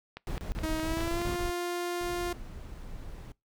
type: click train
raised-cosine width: 0.3 ms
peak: -24 dBFS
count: 6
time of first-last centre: 0.17-1.216 s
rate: 4.78 Hz
type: noise bursts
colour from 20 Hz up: brown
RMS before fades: -34 dBFS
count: 9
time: 0.27-1.5 s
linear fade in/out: 0 ms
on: 110 ms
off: 30 ms
type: tone with pitch glide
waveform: sawtooth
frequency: 316.3 to 351 Hz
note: D#4 to F4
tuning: +29 to +9 cents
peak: -27 dBFS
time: 0.63-2.33 s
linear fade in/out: 5 ms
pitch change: +180 cents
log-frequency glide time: 0.81-1.28 s
type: noise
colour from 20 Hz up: brown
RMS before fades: -42 dBFS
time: 2.01-3.32 s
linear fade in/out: 2 ms
effects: noise-tail reverb RT60 0.2 s tail -23 dB re dry